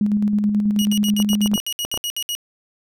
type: tone with tremolo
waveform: sine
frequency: 207.7 Hz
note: G#3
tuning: in tune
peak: -14 dBFS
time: 0.01-1.56 s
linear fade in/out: 2 ms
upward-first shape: square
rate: 9.3 Hz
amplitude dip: 35%
type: tone bursts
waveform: sawtooth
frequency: 2900 Hz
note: F#7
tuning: 35 cents flat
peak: -19 dBFS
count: 13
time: 0.79-2.351 s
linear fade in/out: 0 ms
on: 61 ms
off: 64 ms
type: clicks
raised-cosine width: 1 ms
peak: -15 dBFS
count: 8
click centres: 1.201 / 1.332 / 1.46 / 1.535 / 1.578 / 1.849 / 1.941 / 1.975 s
effects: none